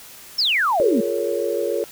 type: exponential sweep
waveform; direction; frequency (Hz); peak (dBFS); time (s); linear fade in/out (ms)
sine; down; 5600 to 203.5; -16; 0.38-1.01; 10
type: chord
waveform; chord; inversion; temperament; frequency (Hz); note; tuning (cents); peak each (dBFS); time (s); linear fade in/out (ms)
sine; Bb minor seventh; second; just; 349.6 / 419.5 / 466.2 / 559.4; F4 / Ab4 / Bb4 / Db5; +2 / +17 / 0 / +16; -27 / -25 / -25 / -25; 0.8-1.84; 0
effects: white hiss -42 dBFS RMS until 1.91 s